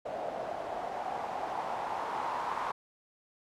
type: noise with low-pass filter sweep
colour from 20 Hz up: blue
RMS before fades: -36 dBFS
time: 0.05-2.72 s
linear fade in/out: 10 ms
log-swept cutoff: 640 to 980 Hz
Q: 4.3
effects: none